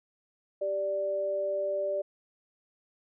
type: tone pair together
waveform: sine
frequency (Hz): 392 / 587.3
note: G4 / D5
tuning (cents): 0 / 0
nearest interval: perfect fifth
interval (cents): 700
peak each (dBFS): -36 / -28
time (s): 0.61-2.02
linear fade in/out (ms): 10
effects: none